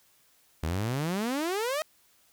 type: exponential sweep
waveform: sawtooth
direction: up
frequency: 74.6 to 642 Hz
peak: -24 dBFS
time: 0.63-1.82 s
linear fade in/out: 0 ms
effects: white hiss -64 dBFS RMS until 2.32 s